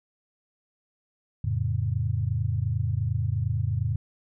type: chord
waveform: sine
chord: F augmented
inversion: none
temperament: equal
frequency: 87.31 / 110 / 138.59 Hz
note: F2 / A2 / C#3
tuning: 0 / 0 / 0 cents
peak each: -29 / -26 / -30 dBFS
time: 1.44-3.96 s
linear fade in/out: 5 ms
effects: none